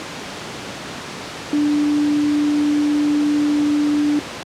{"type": "tone in noise", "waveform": "sine", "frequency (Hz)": 294.7, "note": "D4", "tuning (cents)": 6, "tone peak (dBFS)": -14, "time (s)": [1.53, 4.19], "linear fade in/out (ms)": 0, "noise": "pink", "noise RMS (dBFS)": -29, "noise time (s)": [0, 4.43], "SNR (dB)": 12, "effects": ["high-pass 150 Hz 12 dB/octave", "low-pass 6000 Hz 12 dB/octave"]}